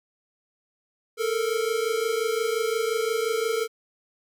square tone pair together, 437.5 / 463.2 Hz, A4 / A#4, -10 / -11 cents, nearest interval minor second, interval 99 cents, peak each -27 dBFS, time 1.17-3.68 s, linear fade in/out 50 ms, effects none

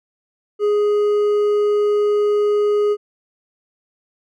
triangle tone with hard clipping, 415.3 Hz, G#4, in tune, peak -15 dBFS, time 0.59-2.97 s, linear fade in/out 50 ms, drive 7 dB, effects none

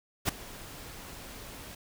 pink noise with ADSR envelope, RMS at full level -25 dBFS, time 0.25-1.75 s, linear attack 37 ms, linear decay 8 ms, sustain -20 dB, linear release 6 ms, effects none

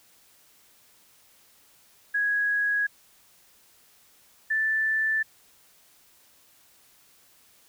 sine tone pair in turn, 1661.2 / 1761.6 Hz, G#6 / A6, 0 / +2 cents, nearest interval minor second, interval 102 cents, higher second, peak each -22 dBFS, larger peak neither, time 2.14-2.87 / 4.5-5.23 s, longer neither, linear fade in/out 10 ms, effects white hiss -59 dBFS RMS until 7.68 s

